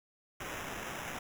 violet noise with sample-and-hold, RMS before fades -41 dBFS, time 0.4-1.19 s, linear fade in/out 5 ms, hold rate 4410 Hz, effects none

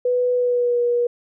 sine tone with pitch glide, 495 to 480.9 Hz, B4 to B4, +4 to -46 cents, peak -16 dBFS, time 0.05-1.07 s, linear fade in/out 5 ms, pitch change -50 cents, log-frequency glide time 0.34-0.8 s, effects none

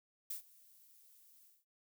violet noise with ADSR envelope, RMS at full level -40 dBFS, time 0.3-1.65 s, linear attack 7 ms, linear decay 110 ms, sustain -24 dB, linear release 200 ms, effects none

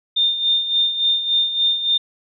sine tone with tremolo, 3621 Hz, A7, 49 cents sharp, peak -13 dBFS, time 0.16-1.98 s, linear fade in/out 10 ms, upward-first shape sine, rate 3.5 Hz, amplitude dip 65%, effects none

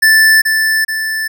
square tone with echo, 1760 Hz, A6, in tune, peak -6 dBFS, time 0.02-0.42 s, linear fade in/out 10 ms, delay 430 ms, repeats 2, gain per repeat -5 dB, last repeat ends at 1.28 s, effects none

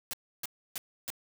white noise bursts, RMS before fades -36 dBFS, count 4, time 0.11-1.102 s, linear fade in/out 0 ms, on 23 ms, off 300 ms, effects none

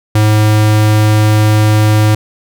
square tone, 107 Hz, A2, 48 cents flat, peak -7 dBFS, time 0.15-2.15 s, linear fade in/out 5 ms, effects none

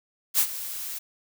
blue noise with ADSR envelope, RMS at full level -19 dBFS, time 0.34-0.99 s, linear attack 50 ms, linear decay 72 ms, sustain -15 dB, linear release 12 ms, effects none

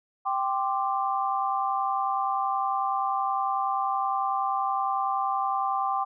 sine chord, G suspended fourth, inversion none, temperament just, 784 / 1045.3 / 1176 Hz, G5 / C6 / D6, 0 / -2 / +2 cents, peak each -27 / -30 / -29 dBFS, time 0.25-6.05 s, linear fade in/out 20 ms, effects none

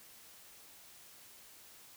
silence, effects white hiss -57 dBFS RMS until 1.96 s

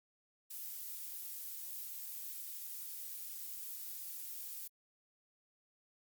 violet noise, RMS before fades -45 dBFS, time 0.5-4.68 s, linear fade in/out 10 ms, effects Opus 48 kbps

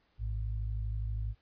sine tone pair together, 54.28 / 106.7 Hz, A1 / G#2, -23 / +47 cents, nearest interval octave, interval 1170 cents, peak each -33 / -37 dBFS, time 0.18-1.35 s, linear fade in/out 50 ms, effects pink hiss -72 dBFS RMS until 1.41 s + resampled to 11025 Hz

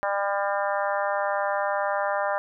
harmonic tone, 200.1 Hz, G3, 36 cents sharp, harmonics 3 / 4 / 5 / 6 / 7 / 8 / 9, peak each -27 / -29 / -31 / -33 / -34 / -35 / -36 dBFS, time 0.03-2.38 s, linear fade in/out 0 ms, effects none

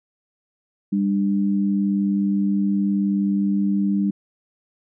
sine tone pair together, 198.8 / 297.9 Hz, G3 / D4, +25 / +25 cents, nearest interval perfect fifth, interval 700 cents, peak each -18 / -25 dBFS, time 0.92-4.11 s, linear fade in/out 10 ms, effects none

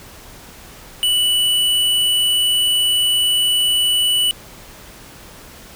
sine tone with hard clipping, 2960 Hz, F#7, in tune, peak -15 dBFS, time 1.03-4.31 s, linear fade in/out 0 ms, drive 13 dB, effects pink hiss -40 dBFS RMS until 5.75 s

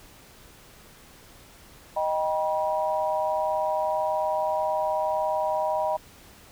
sine chord, Eb augmented, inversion none, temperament equal with one note detuned, 622.3 / 784 / 965.2 Hz, Eb5 / G5 / B5, 0 / 0 / -40 cents, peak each -26 / -29 / -28 dBFS, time 1.96-5.97 s, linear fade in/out 10 ms, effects pink hiss -51 dBFS RMS until 6.51 s

